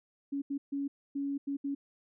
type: tone bursts at uneven times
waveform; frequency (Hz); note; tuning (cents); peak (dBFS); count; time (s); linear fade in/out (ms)
sine; 280; C#4; +18; -31; 6; 0.32-0.42 / 0.5-0.58 / 0.72-0.88 / 1.15-1.38 / 1.47-1.57 / 1.64-1.75; 10
effects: none